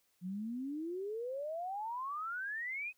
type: exponential sweep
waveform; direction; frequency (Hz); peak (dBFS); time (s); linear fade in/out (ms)
sine; up; 174.61 to 2561; -37; 0.21-2.93; 50
effects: white hiss -75 dBFS RMS until 2.97 s